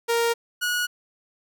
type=tone pair in turn; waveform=sawtooth; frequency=466.2 / 1456.8 Hz; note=A#4 / F#6; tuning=0 / -27 cents; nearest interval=octave + minor sixth; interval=1973 cents; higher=second; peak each=-16 / -19 dBFS; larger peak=first; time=0.08-0.34 / 0.61-0.87 s; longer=neither; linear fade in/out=20 ms; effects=none